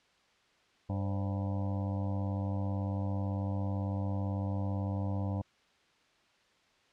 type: harmonic tone with a mistuned harmonic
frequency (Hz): 98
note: G2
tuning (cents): 0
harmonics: 1 / 2 / 3 / 5 / 6 / 7 / 8 / 9 / 10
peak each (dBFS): -32 / -38 / -42 / -46 / -48 / -49 / -50 / -51 / -52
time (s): 0.89-5.42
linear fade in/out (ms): 10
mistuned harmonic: 5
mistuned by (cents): +84
effects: white hiss -67 dBFS RMS until 6.92 s + low-pass 4000 Hz 12 dB/octave